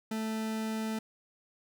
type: tone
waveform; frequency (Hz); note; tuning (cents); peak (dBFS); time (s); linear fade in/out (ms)
40% pulse; 220; A3; 0; -31; 0.11-0.99; 5
effects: none